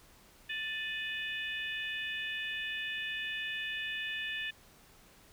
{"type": "harmonic tone with a mistuned harmonic", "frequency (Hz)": 587.3, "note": "D5", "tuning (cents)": 0, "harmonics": [3, 4, 5, 6], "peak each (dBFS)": [-38, -40, -42, -44], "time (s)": [0.49, 4.51], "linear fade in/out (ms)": 10, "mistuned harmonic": 4, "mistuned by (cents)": 110, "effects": ["pink hiss -60 dBFS RMS until 5.32 s"]}